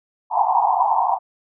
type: band-pass noise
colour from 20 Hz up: white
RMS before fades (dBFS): -18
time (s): 0.3-1.19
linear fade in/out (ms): 50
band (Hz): 720 to 1000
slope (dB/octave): 96
effects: none